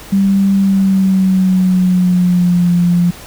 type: tone with pitch glide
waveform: sine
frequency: 196 to 174.62 Hz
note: G3 to F3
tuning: 0 to 0 cents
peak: -8 dBFS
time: 0.12-3.11 s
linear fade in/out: 10 ms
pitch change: -200 cents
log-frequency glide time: 0.57-2.71 s
effects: pink hiss -34 dBFS RMS until 3.26 s